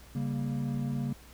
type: chord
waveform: triangle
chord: G diminished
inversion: second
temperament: equal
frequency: 138.59 / 196 / 233.1 Hz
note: Db3 / G3 / Bb3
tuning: 0 / 0 / 0 cents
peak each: -30 / -36 / -32 dBFS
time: 0.15-1.13 s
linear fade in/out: 5 ms
effects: added 60 Hz sine -52 dBFS peak until 1.33 s + pink hiss -55 dBFS RMS until 1.33 s